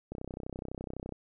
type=click train; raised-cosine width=2 ms; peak=-25 dBFS; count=33; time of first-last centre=0.12-1.123 s; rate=31.9 Hz; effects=none